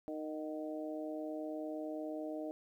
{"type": "harmonic tone with a mistuned harmonic", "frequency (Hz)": 154.8, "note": "D#3", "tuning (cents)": -9, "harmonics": [2, 3, 4, 5], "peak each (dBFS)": [-41, -47, -43, -52], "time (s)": [0.08, 2.51], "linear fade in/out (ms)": 0, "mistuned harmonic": 5, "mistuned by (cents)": -45, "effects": ["12-bit"]}